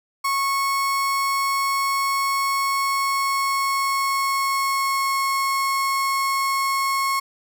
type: tone with pitch glide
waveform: 35% pulse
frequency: 1100 to 1091.1 Hz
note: C#6 to C#6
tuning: -14 to -28 cents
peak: -18 dBFS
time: 0.24-7.2 s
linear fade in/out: 10 ms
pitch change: -14 cents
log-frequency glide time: 2.62-5.17 s
effects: none